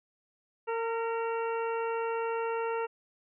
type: harmonic tone with a mistuned harmonic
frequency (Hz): 457.2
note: A#4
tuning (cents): -34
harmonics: 1 / 2 / 3 / 4 / 5 / 6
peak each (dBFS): -31 / -35 / -39 / -47 / -49 / -45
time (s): 0.67-2.87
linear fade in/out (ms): 20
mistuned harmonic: 4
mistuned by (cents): +37
effects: none